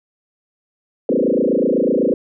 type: tone with frequency modulation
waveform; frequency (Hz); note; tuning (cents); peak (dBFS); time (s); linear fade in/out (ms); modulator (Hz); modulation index
sine; 379.2; F#4; +43; -13; 1.09-2.14; 2; 28; 5.6
effects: none